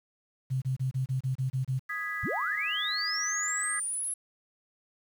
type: tone bursts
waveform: sine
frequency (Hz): 130.81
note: C3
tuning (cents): 0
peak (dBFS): -26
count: 9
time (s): 0.5-1.796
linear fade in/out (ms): 20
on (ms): 120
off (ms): 27
type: chord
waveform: sine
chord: G# minor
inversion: second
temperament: equal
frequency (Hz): 1244.5 / 1661.2 / 1975.5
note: D#6 / G#6 / B6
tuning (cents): 0 / 0 / 0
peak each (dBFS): -38 / -35 / -35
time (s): 1.89-3.8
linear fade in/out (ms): 10
type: linear sweep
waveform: sine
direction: up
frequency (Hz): 55 to 11030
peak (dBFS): -30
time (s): 2.23-4.14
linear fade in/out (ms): 5
effects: 9-bit